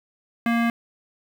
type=tone with low-pass filter; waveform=square; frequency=233.1 Hz; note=A#3; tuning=in tune; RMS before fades=-21 dBFS; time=0.46-0.7 s; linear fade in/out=2 ms; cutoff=2100 Hz; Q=2.4; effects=7-bit